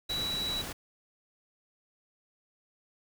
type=tone in noise; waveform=sine; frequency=3919 Hz; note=B7; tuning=14 cents flat; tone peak=-31 dBFS; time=0.09-0.62 s; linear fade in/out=10 ms; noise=pink; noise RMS=-39 dBFS; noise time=0.09-0.73 s; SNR=+5 dB; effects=none